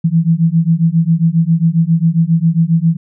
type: beating tone pair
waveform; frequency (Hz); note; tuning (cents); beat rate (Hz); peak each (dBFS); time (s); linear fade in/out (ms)
sine; 161.5 / 168.9; E3 / E3; -35 / +42; 7.4; -12; 0.04-2.97; 10
effects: none